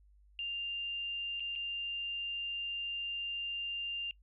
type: tone with dropouts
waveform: sine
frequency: 2794 Hz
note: F7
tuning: in tune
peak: -35 dBFS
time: 0.39-4.11 s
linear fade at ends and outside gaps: 1 ms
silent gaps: 1.398-1.404 / 1.554-1.559 s
effects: noise-tail reverb RT60 0.1 s tail -23 dB re dry + added 50 Hz sine -60 dBFS peak until 4.22 s